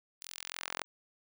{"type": "tone with high-pass filter sweep", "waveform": "sawtooth", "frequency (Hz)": 43.65, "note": "F1", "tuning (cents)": 0, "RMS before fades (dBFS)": -43, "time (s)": [0.21, 0.84], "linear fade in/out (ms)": 0, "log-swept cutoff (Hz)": [5500, 830], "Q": 0.78, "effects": []}